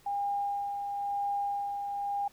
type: tone with tremolo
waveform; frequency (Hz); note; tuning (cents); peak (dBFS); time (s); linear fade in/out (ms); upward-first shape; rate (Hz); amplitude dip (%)
sine; 807; G#5; -50; -28; 0.06-2.28; 5; sine; 0.99; 40
effects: pink hiss -61 dBFS RMS until 2.32 s